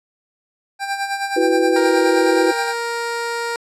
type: tone with tremolo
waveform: 25% pulse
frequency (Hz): 792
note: G5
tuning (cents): +18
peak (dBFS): -15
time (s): 0.79-2.74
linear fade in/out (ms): 50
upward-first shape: sine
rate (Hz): 9.5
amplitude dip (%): 60
type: chord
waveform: sine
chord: E suspended second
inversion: none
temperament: equal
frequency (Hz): 329.6 / 370 / 493.9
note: E4 / F#4 / B4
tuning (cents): 0 / 0 / 0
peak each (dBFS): -18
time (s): 1.36-2.52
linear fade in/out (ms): 10
type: tone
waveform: 15% pulse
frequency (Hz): 468.4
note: A#4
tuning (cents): +8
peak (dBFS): -15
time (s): 1.76-3.56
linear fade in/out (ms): 2
effects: low-pass 10000 Hz 12 dB/octave